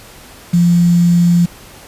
sine tone with quantisation, 173.2 Hz, F3, 14 cents flat, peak -7 dBFS, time 0.53-1.46 s, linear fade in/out 10 ms, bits 5, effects pink hiss -38 dBFS RMS until 1.87 s + resampled to 32000 Hz

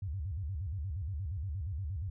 sine tone with vibrato, 84.3 Hz, E2, 39 cents sharp, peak -34 dBFS, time 0.02-2.1 s, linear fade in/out 5 ms, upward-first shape square, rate 8.5 Hz, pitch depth 260 cents each way, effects none

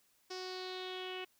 sawtooth tone with low-pass filter sweep, 370 Hz, F#4, in tune, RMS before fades -43 dBFS, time 0.3-1.25 s, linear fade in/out 10 ms, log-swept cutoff 5300 to 2800 Hz, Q 5.2, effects white hiss -72 dBFS RMS until 1.39 s

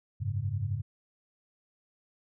sine chord, F# suspended second, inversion none, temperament equal, 92.5 / 103.83 / 138.59 Hz, F#2 / G#2 / C#3, 0 / 0 / 0 cents, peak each -35 / -31 / -36 dBFS, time 0.2-0.82 s, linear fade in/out 20 ms, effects none

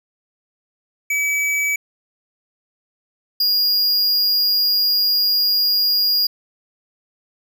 square tone pair in turn, 2288 / 4848 Hz, D7 / D#8, -46 / -46 cents, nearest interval octave + minor second, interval 1300 cents, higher second, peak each -18 / -15 dBFS, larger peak second, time 1.1-1.76 / 3.4-6.27 s, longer second, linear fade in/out 5 ms, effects none

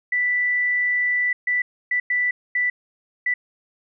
sine tone bursts at uneven times, 1975.5 Hz, B6, in tune, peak -18 dBFS, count 6, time 0.12-1.33 / 1.47-1.62 / 1.91-2 / 2.1-2.31 / 2.55-2.7 / 3.26-3.34 s, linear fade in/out 5 ms, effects none

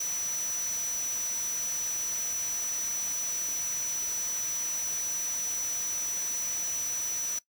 sine tone in noise, 5920 Hz, F#8, in tune, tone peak -29 dBFS, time 0-7.39 s, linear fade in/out 5 ms, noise white, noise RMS -40 dBFS, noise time 0-7.39 s, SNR +8 dB, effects noise-tail reverb RT60 0.1 s tail -18 dB re dry

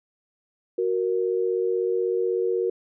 sine tone pair together, 370 / 466.2 Hz, F#4 / A#4, 0 / 0 cents, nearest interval major third, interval 400 cents, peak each -24 dBFS, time 0.78-2.7 s, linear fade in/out 5 ms, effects none

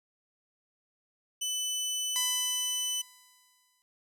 20% pulse tone, 3000 Hz, F#7, 23 cents sharp, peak -25 dBFS, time 1.41-3.02 s, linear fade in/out 10 ms
5% pulse tone with exponential decay, 1000 Hz, B5, 21 cents sharp, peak -19 dBFS, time 2.16-3.82 s, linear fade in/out 0 ms, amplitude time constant 360 ms
effects none

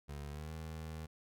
25% pulse tone with pitch glide, 72 to 79.43 Hz, D2 to D#2, -34 to +36 cents, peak -39 dBFS, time 0.08-1.07 s, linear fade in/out 20 ms, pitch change +170 cents, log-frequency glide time 0.28-0.53 s, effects none

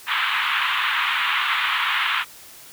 pink band-pass noise, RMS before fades -22 dBFS, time 0.06-2.25 s, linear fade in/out 50 ms, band 1000 to 3500 Hz, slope 48 dB/octave, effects white hiss -44 dBFS RMS until 2.72 s

